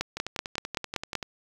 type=two click trains; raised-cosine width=0.2 ms; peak=-10 / -16 dBFS; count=7 / 12; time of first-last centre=0.01-1.153 / 0.17-1.228 s; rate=5.25 / 10.4 Hz; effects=7-bit